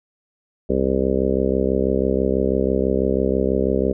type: harmonic tone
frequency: 66.1 Hz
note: C2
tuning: 18 cents sharp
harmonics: 1 / 2 / 3 / 4 / 5 / 6 / 7 / 8 / 9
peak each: -26 / -33 / -24 / -25 / -30 / -22 / -24 / -26 / -29 dBFS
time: 0.69-3.93 s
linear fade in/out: 10 ms
effects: none